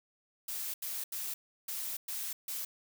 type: noise bursts at uneven times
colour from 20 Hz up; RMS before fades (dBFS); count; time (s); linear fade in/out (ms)
blue; -38; 6; 0.48-0.74 / 0.82-1.04 / 1.12-1.34 / 1.68-1.97 / 2.08-2.33 / 2.48-2.65; 5
effects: none